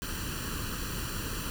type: noise with comb filter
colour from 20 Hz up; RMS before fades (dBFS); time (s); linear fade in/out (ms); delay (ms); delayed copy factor
pink; -35; 0.02-1.5; 0; 0.69; +0.75
effects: none